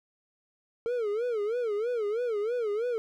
triangle tone with vibrato, 449.3 Hz, A4, 36 cents sharp, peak -25 dBFS, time 0.86-2.98 s, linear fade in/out 0 ms, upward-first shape sine, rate 3.1 Hz, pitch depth 170 cents each way, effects none

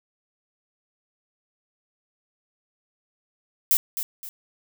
violet noise with echo, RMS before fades -19 dBFS, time 3.71-3.77 s, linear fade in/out 0 ms, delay 260 ms, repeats 2, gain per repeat -9 dB, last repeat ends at 4.29 s, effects none

